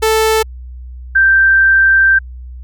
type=tone pair in turn; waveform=sawtooth / sine; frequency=440 / 1568 Hz; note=A4 / G6; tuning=0 / 0 cents; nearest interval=octave + minor seventh; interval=2200 cents; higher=second; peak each=-6 dBFS; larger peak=neither; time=0.02-0.43 / 1.15-2.19 s; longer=second; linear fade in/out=10 ms; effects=added 62 Hz sine -27 dBFS peak until 2.63 s